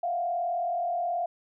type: tone with frequency modulation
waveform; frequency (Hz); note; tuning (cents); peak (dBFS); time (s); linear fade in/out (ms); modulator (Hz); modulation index
sine; 698.5; F5; 0; -26; 0.03-1.26; 5; 38.9; 0.76
effects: none